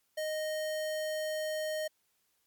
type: tone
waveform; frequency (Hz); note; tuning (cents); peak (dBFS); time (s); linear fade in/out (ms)
square; 620; D#5; -6; -33; 0.17-1.88; 10
effects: white hiss -75 dBFS RMS until 2.46 s + MP3 96 kbps